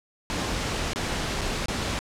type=noise with dropouts; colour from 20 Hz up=pink; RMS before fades=-28 dBFS; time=0.3-1.99 s; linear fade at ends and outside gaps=0 ms; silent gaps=0.934-0.959 / 1.41-1.415 / 1.658-1.683 s; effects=low-pass 7000 Hz 12 dB/octave